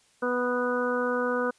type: harmonic tone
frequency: 246.9 Hz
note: B3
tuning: in tune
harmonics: 1 / 2 / 3 / 4 / 5 / 6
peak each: -31 / -27 / -41 / -35 / -33 / -32 dBFS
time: 0.22-1.51 s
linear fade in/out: 10 ms
effects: white hiss -63 dBFS RMS until 1.58 s + resampled to 22050 Hz